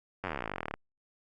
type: slowing click train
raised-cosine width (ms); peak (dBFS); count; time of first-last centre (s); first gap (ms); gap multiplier
0.5; -19; 29; 0.24-0.74; 10; 1.04
effects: Opus 48 kbps